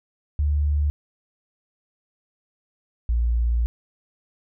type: tone pair in turn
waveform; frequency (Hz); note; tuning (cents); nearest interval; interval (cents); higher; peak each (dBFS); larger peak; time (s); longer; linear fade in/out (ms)
sine; 73.42 / 58.42; D2 / A#1; 0 / +4; major third; 396; first; -18; neither; 0.39-0.9 / 3.09-3.66; second; 0
effects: none